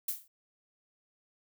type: noise with exponential decay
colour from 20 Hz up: violet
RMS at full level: -29 dBFS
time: 0.08-0.28 s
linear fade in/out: 5 ms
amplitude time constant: 43 ms
effects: none